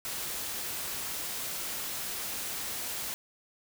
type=noise; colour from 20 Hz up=white; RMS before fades=-36 dBFS; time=0.05-3.14 s; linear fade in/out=0 ms; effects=none